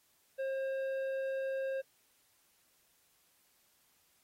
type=tone with tanh clipping; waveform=triangle; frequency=535 Hz; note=C5; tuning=38 cents sharp; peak=-35 dBFS; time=0.38-1.82 s; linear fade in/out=20 ms; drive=13 dB; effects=white hiss -71 dBFS RMS until 4.23 s + AAC 48 kbps